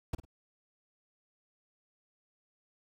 brown noise with echo, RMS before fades -31 dBFS, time 0.13-0.15 s, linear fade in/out 5 ms, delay 51 ms, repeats 2, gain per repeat -13 dB, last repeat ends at 0.252 s, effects none

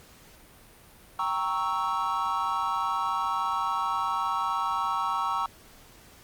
triangle chord, G diminished seventh, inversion none, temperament equal with one note detuned, 784 / 932.3 / 1108.7 / 1311.7 Hz, G5 / Bb5 / Db6 / Fb6, 0 / 0 / 0 / -9 cents, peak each -33 / -29 / -28 / -29 dBFS, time 1.19-5.46 s, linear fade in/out 2 ms, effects pink hiss -53 dBFS RMS until 6.23 s + Opus 48 kbps

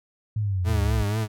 sine linear sweep, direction down, 110 to 59.3 Hz, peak -22 dBFS, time 0.36-1.03 s, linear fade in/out 5 ms
40% pulse tone with vibrato, 106.1 Hz, G#2, 38 cents sharp, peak -22 dBFS, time 0.64-1.28 s, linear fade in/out 50 ms, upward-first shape triangle, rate 4.1 Hz, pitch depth 100 cents each way
effects none

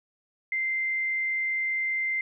sine tone, 2085 Hz, C7, 7 cents flat, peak -25 dBFS, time 0.52-2.21 s, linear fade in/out 2 ms, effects none

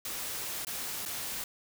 white noise with dropouts, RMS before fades -37 dBFS, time 0.05-1.44 s, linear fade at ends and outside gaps 2 ms, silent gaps 0.649-0.669 / 1.053-1.059 s, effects none

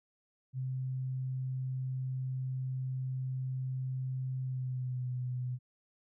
sine tone with pitch glide, 130 to 125.57 Hz, C3 to B2, -11 to +29 cents, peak -33 dBFS, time 0.53-5.59 s, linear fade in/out 50 ms, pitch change -60 cents, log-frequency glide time 4.42-5.08 s, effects none

